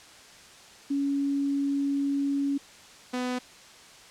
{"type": "tone pair in turn", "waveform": ["sine", "sawtooth"], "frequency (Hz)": [280, 250.1], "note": ["C#4", "B3"], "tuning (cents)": [18, 22], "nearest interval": "major second", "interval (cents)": 196, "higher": "first", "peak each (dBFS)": -24, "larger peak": "neither", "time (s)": [[0.9, 2.58], [3.13, 3.39]], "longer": "first", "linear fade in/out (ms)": 10, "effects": ["white hiss -50 dBFS RMS until 4.1 s", "low-pass 7000 Hz 12 dB/octave"]}